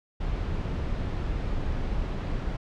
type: noise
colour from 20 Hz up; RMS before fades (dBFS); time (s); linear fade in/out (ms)
brown; -29; 0.2-2.57; 10
effects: low-pass 4000 Hz 12 dB/octave